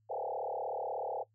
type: tone with frequency modulation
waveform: sine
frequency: 657 Hz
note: E5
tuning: 6 cents flat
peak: -34 dBFS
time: 0.09-1.24 s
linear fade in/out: 20 ms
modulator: 36.4 Hz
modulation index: 5.3
effects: noise-tail reverb RT60 0.1 s tail -19 dB re dry + added 108 Hz sine -69 dBFS peak until 1.34 s